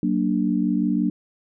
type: chord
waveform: sine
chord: Gb augmented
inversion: none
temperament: equal with one note detuned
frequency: 187.58 / 233.1 / 293.7 Hz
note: Gb3 / Bb3 / D4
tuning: +24 / 0 / 0 cents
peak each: -23 dBFS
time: 0.03-1.1 s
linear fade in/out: 2 ms
effects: none